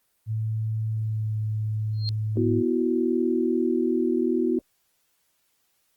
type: tone with pitch glide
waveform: sine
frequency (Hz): 110 to 107.99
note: A2 to A2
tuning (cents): 0 to -32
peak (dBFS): -24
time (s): 0.26-2.63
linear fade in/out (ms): 50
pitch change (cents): -32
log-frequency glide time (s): 0.93-1.37
type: tone with exponential growth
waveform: sine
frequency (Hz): 4212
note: C8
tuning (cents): +11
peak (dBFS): -25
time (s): 1.93-2.09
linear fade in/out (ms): 0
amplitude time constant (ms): 34
type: chord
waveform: sine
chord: B suspended fourth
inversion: none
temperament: equal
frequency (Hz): 246.9 / 329.6 / 370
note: B3 / E4 / F#4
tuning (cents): 0 / 0 / 0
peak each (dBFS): -25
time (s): 2.37-4.59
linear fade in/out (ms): 2
effects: white hiss -70 dBFS RMS until 5.96 s + Opus 24 kbps

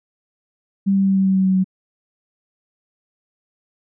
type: tone with pitch steps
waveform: sine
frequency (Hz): 196 / 194.76 / 193.53 / 192.3 / 191.08 / 189.87 / 188.67 / 187.47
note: G3 / G3 / G3 / G3 / G3 / F#3 / F#3 / F#3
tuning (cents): 0 / -11 / -22 / -33 / -44 / +45 / +34 / +23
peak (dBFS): -13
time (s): 0.86-1.644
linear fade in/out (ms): 20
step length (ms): 98
effects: none

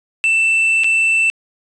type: tone with dropouts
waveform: triangle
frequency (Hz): 2664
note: E7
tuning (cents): +18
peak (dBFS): -10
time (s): 0.24-1.3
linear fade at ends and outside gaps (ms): 0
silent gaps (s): 0.836-0.843
effects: resampled to 22050 Hz + 7-bit

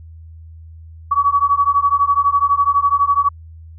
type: beating tone pair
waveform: sine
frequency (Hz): 1128 / 1140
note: C#6 / C#6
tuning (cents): +30 / +48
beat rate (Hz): 12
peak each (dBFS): -15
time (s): 1.11-3.29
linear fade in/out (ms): 10
effects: added 81 Hz sine -35 dBFS peak until 3.78 s

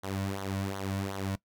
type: tone with flanger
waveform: sawtooth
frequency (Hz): 97.4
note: G2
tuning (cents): -11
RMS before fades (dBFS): -34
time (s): 0.03-1.36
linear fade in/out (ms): 10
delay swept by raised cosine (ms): 0.39 to 2.49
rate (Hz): 2.7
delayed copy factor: -0.75
effects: noise-tail reverb RT60 0.1 s tail -20 dB re dry

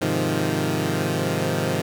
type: chord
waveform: 15% pulse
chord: F minor seventh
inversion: first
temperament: equal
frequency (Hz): 103.83 / 130.81 / 155.56 / 174.61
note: Ab2 / C3 / Eb3 / F3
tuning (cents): 0 / 0 / 0 / 0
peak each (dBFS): -22 / -21 / -19 / -21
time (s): 0.01-1.82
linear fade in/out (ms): 10
effects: none

